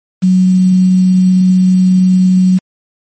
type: tone with quantisation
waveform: sine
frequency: 185 Hz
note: F#3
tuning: in tune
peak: -5 dBFS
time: 0.22-2.59 s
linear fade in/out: 20 ms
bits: 5
effects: MP3 32 kbps